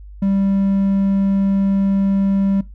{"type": "tone", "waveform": "triangle", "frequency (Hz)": 196, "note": "G3", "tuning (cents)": 0, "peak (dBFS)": -12, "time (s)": [0.22, 2.61], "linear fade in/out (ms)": 5, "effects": ["noise-tail reverb RT60 0.2 s tail -19 dB re dry", "added 50 Hz sine -34 dBFS peak until 2.74 s"]}